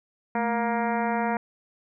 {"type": "harmonic tone with a mistuned harmonic", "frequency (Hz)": 234.9, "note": "A#3", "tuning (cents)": 13, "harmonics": [1, 2, 3, 4, 5, 6, 7, 8, 9, 10], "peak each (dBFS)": [-28, -32, -29, -29, -42, -36, -39, -38, -41, -43], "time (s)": [0.35, 1.37], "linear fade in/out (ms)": 2, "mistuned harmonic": 1, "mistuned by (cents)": -110, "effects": []}